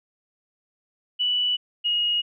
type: tone pair in turn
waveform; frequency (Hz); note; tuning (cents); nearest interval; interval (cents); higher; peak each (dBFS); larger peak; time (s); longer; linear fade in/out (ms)
sine; 2960 / 2879; F#7 / F#7; 0 / -48; unison; 48; first; -20 / -20; neither; 1.19-1.57 / 1.84-2.22; neither; 20
effects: none